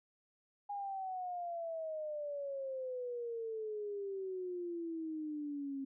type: exponential sweep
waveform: sine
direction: down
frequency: 820 to 269.3 Hz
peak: -38 dBFS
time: 0.69-5.85 s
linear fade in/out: 10 ms
effects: none